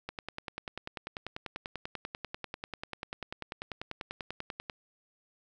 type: click train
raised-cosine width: 0.3 ms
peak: -21 dBFS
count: 48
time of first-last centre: 0.09-4.698 s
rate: 10.2 Hz
effects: none